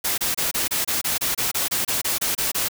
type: noise bursts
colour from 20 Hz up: white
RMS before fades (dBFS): -23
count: 16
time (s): 0.04-2.685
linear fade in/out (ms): 10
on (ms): 140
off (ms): 27
effects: none